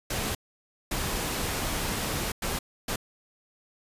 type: noise bursts at uneven times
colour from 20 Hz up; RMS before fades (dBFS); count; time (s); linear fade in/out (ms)
pink; -30; 4; 0.1-0.35 / 0.91-2.32 / 2.42-2.59 / 2.88-2.96; 5
effects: resampled to 32000 Hz